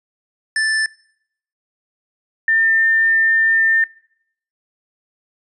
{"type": "tone pair in turn", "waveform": ["square", "sine"], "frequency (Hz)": [1760, 1801.1], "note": ["A6", "A6"], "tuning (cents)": [0, 40], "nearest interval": "unison", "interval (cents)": 40, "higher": "second", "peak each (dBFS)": [-16, -12], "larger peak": "second", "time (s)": [[0.56, 0.86], [2.48, 3.84]], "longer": "second", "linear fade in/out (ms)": 2, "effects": ["noise-tail reverb RT60 0.7 s tail -23 dB re dry", "resampled to 24000 Hz"]}